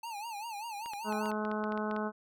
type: tone with vibrato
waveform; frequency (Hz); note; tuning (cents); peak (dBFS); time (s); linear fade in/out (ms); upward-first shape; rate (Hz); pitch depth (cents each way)
square; 872; A5; -16; -39; 0.03-1.31; 5; sine; 5.1; 140
type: clicks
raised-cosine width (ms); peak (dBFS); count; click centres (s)
0.3; -29; 12; 0.86 / 0.935 / 1.125 / 1.258 / 1.316 / 1.451 / 1.515 / 1.64 / 1.722 / 1.776 / 1.912 / 1.964
type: harmonic tone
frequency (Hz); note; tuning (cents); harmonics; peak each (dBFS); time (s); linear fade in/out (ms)
213.1; G#3; +45; 1 / 2 / 3 / 4 / 5 / 6 / 7; -35 / -38 / -40 / -41 / -42 / -43 / -43; 1.04-2.12; 50
effects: none